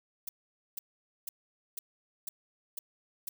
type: noise bursts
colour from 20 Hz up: violet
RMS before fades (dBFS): -37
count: 7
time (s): 0.27-3.29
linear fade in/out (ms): 5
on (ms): 20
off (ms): 480
effects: none